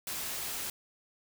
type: noise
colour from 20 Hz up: white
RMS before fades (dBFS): -37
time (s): 0.07-0.7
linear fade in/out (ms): 2
effects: none